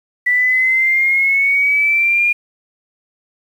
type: exponential sweep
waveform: sine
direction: up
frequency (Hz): 1965 to 2426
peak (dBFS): -11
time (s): 0.26-2.33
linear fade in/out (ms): 10
effects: 7-bit